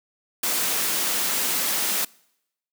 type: high-pass noise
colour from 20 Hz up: white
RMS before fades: -24 dBFS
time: 0.43-2.05 s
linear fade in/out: 5 ms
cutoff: 160 Hz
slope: 24 dB/octave
effects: noise-tail reverb RT60 0.8 s tail -25 dB re dry